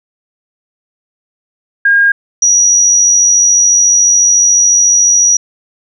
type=tone pair in turn; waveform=sine; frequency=1620 / 5803 Hz; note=G#6 / F#8; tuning=-43 / -35 cents; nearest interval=octave + minor seventh; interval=2208 cents; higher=second; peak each=-5 dBFS; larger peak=neither; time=1.85-2.12 / 2.42-5.37 s; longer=second; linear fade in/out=5 ms; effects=none